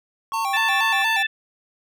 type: tone with tremolo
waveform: triangle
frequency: 1102 Hz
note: C#6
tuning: 11 cents flat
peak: -23 dBFS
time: 0.32-1.02 s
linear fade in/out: 0 ms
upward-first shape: sine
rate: 2.5 Hz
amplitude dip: 30%
type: tone with vibrato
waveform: square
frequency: 843 Hz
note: G#5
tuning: 26 cents sharp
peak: -24 dBFS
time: 0.33-1.23 s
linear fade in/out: 10 ms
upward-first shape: square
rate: 4.2 Hz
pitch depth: 120 cents each way
type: harmonic tone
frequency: 880 Hz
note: A5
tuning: in tune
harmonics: 2 / 3 / 4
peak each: -21 / -25 / -27 dBFS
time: 0.53-1.27 s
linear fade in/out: 10 ms
effects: none